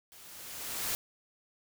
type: noise with level ramp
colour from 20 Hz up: white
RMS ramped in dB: -54 to -32 dBFS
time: 0.12-0.95 s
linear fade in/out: 0 ms
effects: none